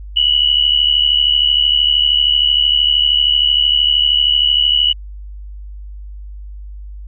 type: tone pair together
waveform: sine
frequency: 2905 / 2978 Hz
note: F#7 / F#7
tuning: -32 / +11 cents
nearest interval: unison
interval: 43 cents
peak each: -13 dBFS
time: 0.16-4.93 s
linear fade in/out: 10 ms
effects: added 50 Hz sine -28 dBFS peak until 7.07 s